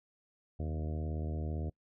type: harmonic tone with a mistuned harmonic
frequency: 77.78 Hz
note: D#2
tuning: in tune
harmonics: 1 / 2 / 3 / 4 / 5 / 6 / 7 / 8 / 9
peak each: -35 / -41 / -45 / -47 / -49 / -51 / -52 / -53 / -54 dBFS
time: 0.59-1.7 s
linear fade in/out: 10 ms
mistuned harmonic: 1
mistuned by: +71 cents
effects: noise-tail reverb RT60 0.1 s tail -24 dB re dry